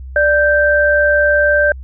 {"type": "tone pair together", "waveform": "sine", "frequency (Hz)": [589, 1565.2], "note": ["D5", "G6"], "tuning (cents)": [5, -3], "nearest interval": "octave + perfect fourth", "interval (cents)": 1692, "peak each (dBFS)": -12, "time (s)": [0.16, 1.72], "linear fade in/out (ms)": 2, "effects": ["added 65 Hz sine -27 dBFS peak until 1.83 s"]}